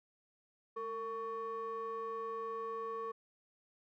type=ring-modulated tone; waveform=triangle; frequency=332.3 Hz; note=E4; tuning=14 cents sharp; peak=-33 dBFS; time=0.76-3.12 s; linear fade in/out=10 ms; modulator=787 Hz; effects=none